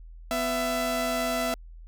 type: tone pair together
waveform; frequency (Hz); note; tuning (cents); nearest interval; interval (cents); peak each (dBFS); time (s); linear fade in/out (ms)
sawtooth; 249.5 / 667; B3 / E5; +18 / +20; octave + perfect fourth; 1702; -27 / -23; 0.31-1.54; 0
effects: added 41 Hz sine -42 dBFS peak until 1.87 s